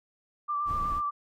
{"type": "tone with vibrato", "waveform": "sine", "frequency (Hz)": 1174.7, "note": "D6", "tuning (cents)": 0, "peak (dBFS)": -27, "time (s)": [0.48, 1.11], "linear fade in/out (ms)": 20, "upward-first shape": "sine", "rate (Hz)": 8.2, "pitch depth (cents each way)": 25}
{"type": "noise", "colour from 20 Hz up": "brown", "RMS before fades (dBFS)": -37, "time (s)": [0.65, 1.02], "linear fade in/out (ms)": 50}
{"effects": []}